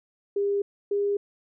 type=tone pair in turn; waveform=sine; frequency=402.5 / 405.1 Hz; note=G4 / G#4; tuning=+46 / -43 cents; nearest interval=unison; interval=11 cents; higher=second; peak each=-22 dBFS; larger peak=neither; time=0.36-0.62 / 0.91-1.17 s; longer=neither; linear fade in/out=5 ms; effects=none